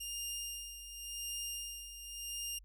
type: tone with tremolo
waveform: 15% pulse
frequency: 2812 Hz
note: F7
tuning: 11 cents sharp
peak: -31 dBFS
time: 0-2.59 s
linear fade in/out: 10 ms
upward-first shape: sine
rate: 0.9 Hz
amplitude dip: 65%
effects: added 47 Hz sine -55 dBFS peak until 2.64 s